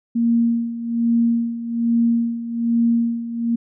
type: tone with tremolo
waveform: sine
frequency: 233.1 Hz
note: A#3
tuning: in tune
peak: -13 dBFS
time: 0.15-3.56 s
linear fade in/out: 10 ms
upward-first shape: sine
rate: 1.2 Hz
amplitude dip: 75%
effects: none